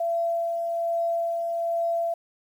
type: tone with tremolo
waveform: sine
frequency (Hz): 675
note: E5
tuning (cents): +41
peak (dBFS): -22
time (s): 0-2.14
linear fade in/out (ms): 5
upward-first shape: sine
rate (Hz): 1.2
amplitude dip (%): 30
effects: 9-bit